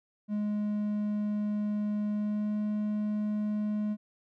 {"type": "tone with pitch glide", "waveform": "triangle", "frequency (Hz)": [208.9, 210.5], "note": ["G#3", "G#3"], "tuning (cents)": [10, 24], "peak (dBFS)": -26, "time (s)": [0.28, 3.97], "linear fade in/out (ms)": 50, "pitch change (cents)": 14, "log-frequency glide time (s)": [2.11, 2.57], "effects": []}